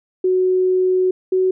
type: tone pair in turn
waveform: sine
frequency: 370 / 373.2 Hz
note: F#4 / F#4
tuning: 0 / +15 cents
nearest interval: unison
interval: 15 cents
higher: second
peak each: -13 dBFS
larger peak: neither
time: 0.24-1.11 / 1.32-1.51 s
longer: first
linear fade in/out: 5 ms
effects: none